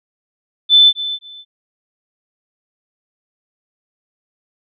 sine tone with echo, 3520 Hz, A7, in tune, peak -5 dBFS, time 0.69-0.93 s, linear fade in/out 50 ms, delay 260 ms, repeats 2, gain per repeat -14 dB, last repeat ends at 1.45 s, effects none

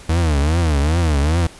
40% pulse tone with vibrato, 77.78 Hz, D#2, in tune, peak -13 dBFS, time 0.09-1.47 s, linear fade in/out 5 ms, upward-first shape triangle, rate 2.5 Hz, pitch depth 220 cents each way, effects pink hiss -41 dBFS RMS until 1.59 s + resampled to 24000 Hz

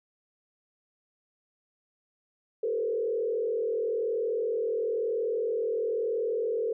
sine tone with frequency modulation, 453.7 Hz, A#4, 47 cents flat, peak -26 dBFS, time 2.63-6.73 s, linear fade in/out 5 ms, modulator 41 Hz, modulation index 1.1, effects none

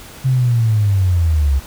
sine linear sweep, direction down, 133.6 to 65.4 Hz, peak -11 dBFS, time 0.24-1.6 s, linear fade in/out 20 ms, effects pink hiss -37 dBFS RMS until 1.66 s

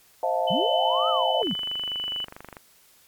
sine chord, F dominant seventh, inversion second, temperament equal with one note detuned, 523.3 / 636.1 / 698.5 / 880 Hz, C5 / Eb5 / F5 / A5, 0 / +38 / 0 / 0 cents, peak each -28 / -27 / -26 / -28 dBFS, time 0.23-1.42 s, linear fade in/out 2 ms
sine tone with pitch glide, 3023 to 2980 Hz, F#7 to F#7, +36 to +12 cents, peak -27 dBFS, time 0.47-2.25 s, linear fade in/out 10 ms, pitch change -24 cents, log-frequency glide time 0.94-2.11 s
sine linear two-way sweep, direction up then down, 141.9 to 1318.5 to 141.9 Hz, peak -25 dBFS, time 0.5-1.54 s, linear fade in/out 10 ms, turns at 1.09 s
click train, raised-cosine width 0.5 ms, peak -24 dBFS, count 29, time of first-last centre 1.43-2.568 s, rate 24.6 Hz
effects white hiss -57 dBFS RMS until 3.07 s + MP3 96 kbps

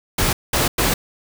pink noise bursts at uneven times, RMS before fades -18 dBFS, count 3, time 0.18-0.33 / 0.53-0.68 / 0.78-0.94 s, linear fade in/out 5 ms, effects none

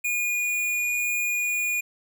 square tone, 2443 Hz, D#7, 32 cents flat, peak -24 dBFS, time 0.04-1.81 s, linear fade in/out 10 ms, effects none

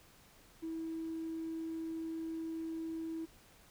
triangle tone, 324.7 Hz, E4, 26 cents flat, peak -34 dBFS, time 0.62-3.26 s, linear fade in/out 20 ms, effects tanh soft clip ceiling -35 dBFS + pink hiss -62 dBFS RMS until 3.7 s

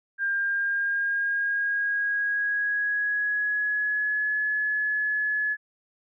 sine tone with pitch glide, 1600 to 1705 Hz, G6 to G#6, +35 to +45 cents, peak -23 dBFS, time 0.18-5.57 s, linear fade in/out 50 ms, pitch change +110 cents, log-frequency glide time 0.34-4.38 s, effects none

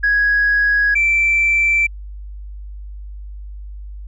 sine tone pair in turn, 1661.2 / 2337 Hz, G#6 / D7, 0 / -9 cents, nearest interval tritone, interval 591 cents, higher second, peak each -11 dBFS, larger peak neither, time 0.03-0.95 / 0.95-1.87 s, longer neither, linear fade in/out 10 ms, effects tanh soft clip ceiling -8 dBFS + added 50 Hz sine -29 dBFS peak until 4.07 s

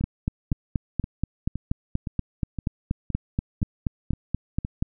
two click trains, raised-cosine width 5 ms, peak -17 / -11 dBFS, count 10 / 21, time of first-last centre 0.01-4.649 / 0.04-4.825 s, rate 1.94 / 4.18 Hz, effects none

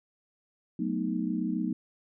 sine chord, B dominant seventh, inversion second, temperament equal, 185 / 220 / 246.9 / 311.1 Hz, F#3 / A3 / B3 / D#4, 0 / 0 / 0 / 0 cents, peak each -33 dBFS, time 0.79-1.73 s, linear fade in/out 5 ms, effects none

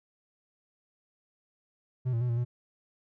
triangle tone with pitch steps, 126.9 / 115.7 / 123.3 / 117.4 / 121.6 Hz, B2 / A#2 / B2 / A#2 / B2, +47 / -13 / -2 / +13 / -26 cents, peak -24 dBFS, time 2.05-2.45 s, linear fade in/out 20 ms, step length 80 ms, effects none

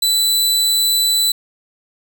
sawtooth tone, 3986 Hz, B7, 15 cents sharp, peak -10 dBFS, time 0.02-1.32 s, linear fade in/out 5 ms, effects none

